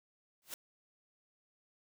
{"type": "noise with exponential growth", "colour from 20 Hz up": "white", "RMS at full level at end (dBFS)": -39, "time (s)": [0.42, 0.54], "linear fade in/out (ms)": 1, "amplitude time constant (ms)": 24, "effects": []}